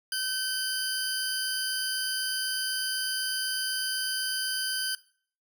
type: tone pair together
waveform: 20% pulse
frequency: 1536 / 4876 Hz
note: G6 / D#8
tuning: -36 / -36 cents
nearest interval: octave + minor sixth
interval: 2000 cents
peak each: -26 dBFS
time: 0.12-4.95 s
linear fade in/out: 2 ms
effects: noise-tail reverb RT60 0.5 s tail -19 dB re dry